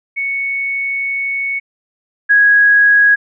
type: tone pair in turn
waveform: sine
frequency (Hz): 2217 / 1657.3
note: C#7 / G#6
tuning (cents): 0 / -4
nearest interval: perfect fourth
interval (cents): 504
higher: first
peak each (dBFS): -16 / -6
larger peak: second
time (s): 0.16-1.6 / 2.29-3.16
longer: first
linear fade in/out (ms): 20
effects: none